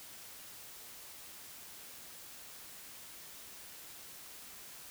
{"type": "silence", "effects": ["white hiss -51 dBFS RMS until 4.9 s"]}